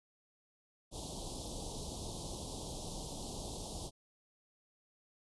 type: band-stop noise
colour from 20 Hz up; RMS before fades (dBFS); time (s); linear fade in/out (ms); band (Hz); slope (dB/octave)
pink; -43; 0.91-3.91; 50; 950 to 3300; 48
effects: resampled to 24000 Hz